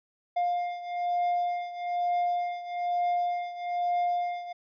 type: beating tone pair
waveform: triangle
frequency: 705 / 706.1 Hz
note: F5 / F5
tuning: +16 / +19 cents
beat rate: 1.1 Hz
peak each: -26 / -30 dBFS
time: 0.36-4.53 s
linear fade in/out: 10 ms
effects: resampled to 11025 Hz